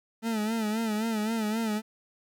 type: tone with vibrato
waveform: 40% pulse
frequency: 219.5 Hz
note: A3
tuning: 4 cents flat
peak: -26 dBFS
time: 0.22-1.82 s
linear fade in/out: 50 ms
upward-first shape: sine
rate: 3.8 Hz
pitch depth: 78 cents each way
effects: 11-bit